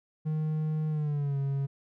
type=tone with pitch glide; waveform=triangle; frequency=155.2 to 138.27 Hz; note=D#3 to C#3; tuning=-4 to -4 cents; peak=-25 dBFS; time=0.25-1.67 s; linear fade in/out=20 ms; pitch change=-200 cents; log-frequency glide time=0.89-1.38 s; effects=none